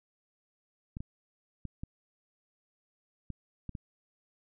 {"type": "clicks", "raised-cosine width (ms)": 5, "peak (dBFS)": -26, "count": 7, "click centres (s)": [0.969, 1.005, 1.653, 1.835, 3.303, 3.693, 3.752], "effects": []}